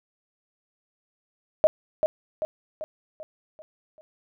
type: tone with echo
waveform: sine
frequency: 622.3 Hz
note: D#5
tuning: in tune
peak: -12 dBFS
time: 1.64-1.67 s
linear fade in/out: 0 ms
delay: 390 ms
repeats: 6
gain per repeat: -6 dB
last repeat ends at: 4.01 s
effects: none